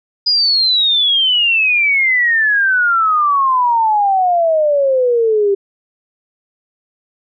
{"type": "exponential sweep", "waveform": "sine", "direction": "down", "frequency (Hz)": [4978, 391.4], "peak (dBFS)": -10, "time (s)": [0.26, 5.55], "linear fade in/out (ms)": 10, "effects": []}